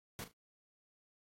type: noise with echo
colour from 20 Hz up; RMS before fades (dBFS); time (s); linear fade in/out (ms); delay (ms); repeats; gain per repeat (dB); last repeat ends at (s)
pink; -44; 0.19-0.24; 0; 37; 2; -12; 0.314
effects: AAC 48 kbps